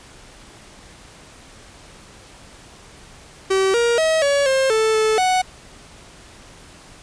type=tone with pitch steps; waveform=45% pulse; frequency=383.8 / 471.4 / 639 / 565 / 532 / 440.2 / 436.2 / 741 Hz; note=G4 / A#4 / D#5 / C#5 / C5 / A4 / A4 / F#5; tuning=-37 / +19 / +46 / +33 / +29 / +1 / -15 / +2 cents; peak=-15 dBFS; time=3.5-5.42 s; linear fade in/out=10 ms; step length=240 ms; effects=pink hiss -44 dBFS RMS until 7.02 s + resampled to 22050 Hz